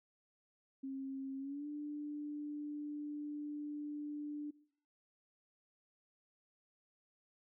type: tone with pitch glide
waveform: sine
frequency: 269.2 to 295.3 Hz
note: C4 to D4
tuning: +49 to +10 cents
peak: -40 dBFS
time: 0.83-4.51 s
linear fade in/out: 10 ms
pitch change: +161 cents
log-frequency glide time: 1.39-1.67 s
effects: noise-tail reverb RT60 0.6 s tail -20 dB re dry